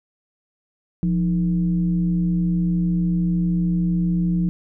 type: tone with frequency modulation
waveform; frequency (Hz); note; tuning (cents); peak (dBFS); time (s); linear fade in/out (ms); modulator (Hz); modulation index
sine; 174.7; F3; +1; -17; 1.03-4.49; 0; 138; 0.47
effects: none